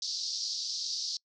pink band-pass noise, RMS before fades -35 dBFS, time 0.02-1.17 s, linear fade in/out 2 ms, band 4300 to 5600 Hz, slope 48 dB/octave, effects noise-tail reverb RT60 0.1 s tail -26 dB re dry

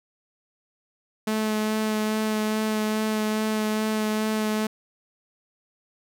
sawtooth tone with vibrato, 215.9 Hz, A3, 33 cents flat, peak -19 dBFS, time 1.27-4.67 s, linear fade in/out 5 ms, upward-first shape sine, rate 2.4 Hz, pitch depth 12 cents each way, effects none

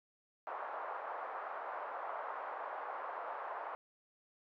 white band-pass noise, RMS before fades -43 dBFS, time 0.47-3.75 s, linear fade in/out 0 ms, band 580 to 1200 Hz, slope 24 dB/octave, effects none

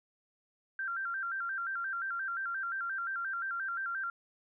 sine tone with vibrato, 1471 Hz, F#6, 11 cents flat, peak -33 dBFS, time 0.79-4.1 s, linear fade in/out 2 ms, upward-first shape square, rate 5.7 Hz, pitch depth 110 cents each way, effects none

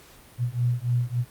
sine beating tone pair, 120 / 123.5 Hz, B2 / B2, -49 / 0 cents, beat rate 3.5 Hz, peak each -25 dBFS, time 0.38-1.25 s, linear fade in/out 50 ms, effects pink hiss -51 dBFS RMS until 1.3 s + Opus 48 kbps

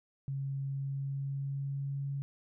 sine tone with pitch glide, 137.1 to 139.25 Hz, C#3 to C#3, -19 to +8 cents, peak -33 dBFS, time 0.28-2.22 s, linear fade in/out 0 ms, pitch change +27 cents, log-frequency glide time 0.63-2.09 s, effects none

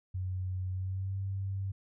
sine tone with pitch glide, 92.6 to 97.09 Hz, F#2 to G2, +2 to -16 cents, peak -32 dBFS, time 0.14-1.72 s, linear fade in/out 10 ms, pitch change +82 cents, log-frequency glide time 0.71-1.17 s, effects none

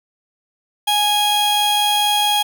45% pulse tone pair together, 830.6 / 3278 Hz, G#5 / G#7, 0 / -23 cents, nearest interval 2 octaves, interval 2377 cents, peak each -17 dBFS, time 0.87-2.43 s, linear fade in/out 10 ms, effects none

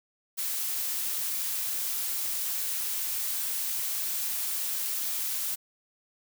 blue noise, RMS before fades -31 dBFS, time 0.37-5.56 s, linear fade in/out 20 ms, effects none

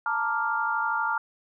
sine chord, Bb major seventh, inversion third, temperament equal, 880 / 932.3 / 1174.7 / 1396.9 Hz, A5 / Bb5 / D6 / F6, 0 / 0 / 0 / 0 cents, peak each -30 / -31 / -32 / -27 dBFS, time 0.06-1.18 s, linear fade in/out 2 ms, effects none

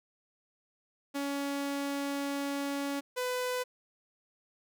sawtooth tone pair in turn, 281 / 500.7 Hz, C#4 / B4, +24 / +24 cents, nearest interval minor seventh, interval 1000 cents, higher second, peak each -28 / -27 dBFS, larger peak second, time 1.14-3.01 / 3.16-3.64 s, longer first, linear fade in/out 20 ms, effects none

